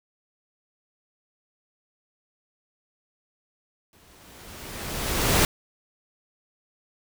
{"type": "noise with exponential growth", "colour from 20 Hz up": "pink", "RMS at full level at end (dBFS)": -18, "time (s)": [3.93, 5.45], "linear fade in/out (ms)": 1, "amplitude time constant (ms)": 330, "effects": []}